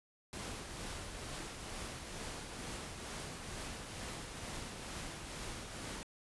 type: noise with tremolo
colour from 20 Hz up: pink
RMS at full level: -43 dBFS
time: 0.33-6.03 s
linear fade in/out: 0 ms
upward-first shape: triangle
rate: 2.2 Hz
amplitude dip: 40%
effects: resampled to 24000 Hz

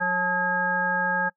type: harmonic tone with a mistuned harmonic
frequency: 181.3 Hz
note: F#3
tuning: 35 cents flat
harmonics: 1 / 3 / 5 / 7 / 9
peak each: -33 / -32 / -27 / -34 / -24 dBFS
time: 0-1.3 s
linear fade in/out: 20 ms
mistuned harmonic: 5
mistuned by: -69 cents
effects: noise-tail reverb RT60 0.1 s tail -24 dB re dry

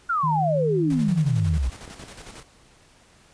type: exponential sweep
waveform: sine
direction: down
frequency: 1447 to 58.27 Hz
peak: -20 dBFS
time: 0.09-1.7 s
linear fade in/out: 10 ms
type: tone with pitch glide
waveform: sine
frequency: 155.9 to 158.08 Hz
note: D#3 to D#3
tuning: +4 to +28 cents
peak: -23 dBFS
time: 0.23-1.58 s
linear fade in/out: 10 ms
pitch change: +24 cents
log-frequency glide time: 0.46-1.06 s
type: noise with tremolo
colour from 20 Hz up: pink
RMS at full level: -40 dBFS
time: 0.9-2.43 s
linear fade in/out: 2 ms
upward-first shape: square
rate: 11 Hz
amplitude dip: 50%
type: clicks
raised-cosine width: 2 ms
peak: -28 dBFS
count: 2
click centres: 1.878 / 2.038 s
effects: pink hiss -55 dBFS RMS until 3.33 s + resampled to 22050 Hz

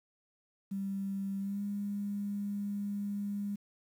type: tone with pitch glide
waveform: sine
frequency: 196 to 202.9 Hz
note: G3 to G#3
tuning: 0 to -40 cents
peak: -33 dBFS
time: 0.71-3.56 s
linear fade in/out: 10 ms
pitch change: +60 cents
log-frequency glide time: 1.4-1.62 s
effects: 10-bit

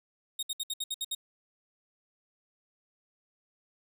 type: tone bursts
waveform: sawtooth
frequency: 3729 Hz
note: A#7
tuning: in tune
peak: -28 dBFS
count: 8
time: 0.39-1.149 s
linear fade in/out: 5 ms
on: 38 ms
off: 65 ms
effects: none

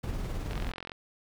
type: noise with tremolo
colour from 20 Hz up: brown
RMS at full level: -32 dBFS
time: 0.03-0.72 s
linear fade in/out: 10 ms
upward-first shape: sine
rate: 19 Hz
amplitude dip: 35%
type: click train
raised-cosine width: 0.3 ms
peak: -23 dBFS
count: 19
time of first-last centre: 0.51-0.918 s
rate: 44.1 Hz
effects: none

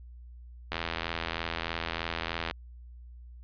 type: click train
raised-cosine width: 0.3 ms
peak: -15 dBFS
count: 150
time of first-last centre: 0.72-2.511 s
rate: 83.2 Hz
effects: added 60 Hz sine -45 dBFS peak until 3.43 s + resampled to 11025 Hz

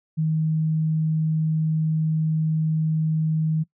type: tone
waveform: sine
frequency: 157.7 Hz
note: D#3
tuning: 24 cents sharp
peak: -19 dBFS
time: 0.17-3.64 s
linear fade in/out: 20 ms
effects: noise-tail reverb RT60 0.1 s tail -22 dB re dry

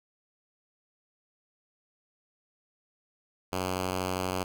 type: tone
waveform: 5% pulse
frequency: 92.5 Hz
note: F#2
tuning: in tune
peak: -18 dBFS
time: 3.52-4.44 s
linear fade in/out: 10 ms
effects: none

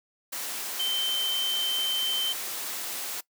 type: tone in noise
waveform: sine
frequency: 3100 Hz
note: G7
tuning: 20 cents flat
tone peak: -25 dBFS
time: 0.79-2.33 s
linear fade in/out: 10 ms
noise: white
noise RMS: -34 dBFS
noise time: 0.32-3.21 s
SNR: +6 dB
effects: noise-tail reverb RT60 0.1 s tail -20 dB re dry + high-pass 300 Hz 12 dB/octave

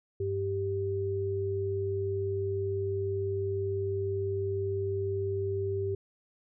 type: tone pair together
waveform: sine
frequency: 98 / 392 Hz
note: G2 / G4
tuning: 0 / 0 cents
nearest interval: 2 octaves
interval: 2400 cents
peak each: -33 / -30 dBFS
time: 0.2-5.95 s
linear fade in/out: 5 ms
effects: none

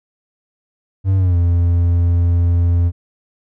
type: tone with pitch glide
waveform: triangle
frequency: 95.8 to 86.34 Hz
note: G2 to F2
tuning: -39 to -19 cents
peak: -9 dBFS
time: 1.04-2.92 s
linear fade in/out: 50 ms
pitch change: -180 cents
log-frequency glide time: 1.17-1.36 s
effects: none

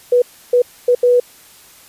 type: tone bursts at uneven times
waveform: sine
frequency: 490.2 Hz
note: B4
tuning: 13 cents flat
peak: -8 dBFS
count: 4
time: 0.12-0.22 / 0.53-0.62 / 0.88-0.95 / 1.03-1.2 s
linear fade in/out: 5 ms
effects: white hiss -44 dBFS RMS until 1.88 s + resampled to 32000 Hz

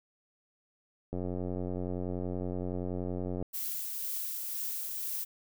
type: click train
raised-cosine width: 2 ms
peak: -23 dBFS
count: 209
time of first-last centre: 1.13-3.426 s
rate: 90.6 Hz
type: noise with tremolo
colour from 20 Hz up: violet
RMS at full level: -35 dBFS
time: 3.53-5.25 s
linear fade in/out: 20 ms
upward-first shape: triangle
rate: 2 Hz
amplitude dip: 30%
effects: none

